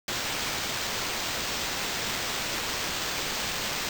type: noise with sample-and-hold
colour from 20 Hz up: blue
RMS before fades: -31 dBFS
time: 0.08-3.89 s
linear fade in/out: 2 ms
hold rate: 11025 Hz
effects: none